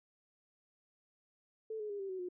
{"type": "tone with pitch steps", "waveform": "sine", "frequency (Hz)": [440, 422.6, 405.8, 389.7, 374.3, 359.5], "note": ["A4", "G#4", "G#4", "G4", "F#4", "F#4"], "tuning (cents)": [0, 30, -40, -10, 20, -50], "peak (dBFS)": -38, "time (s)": [1.7, 2.288], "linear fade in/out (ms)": 5, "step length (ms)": 98, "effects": []}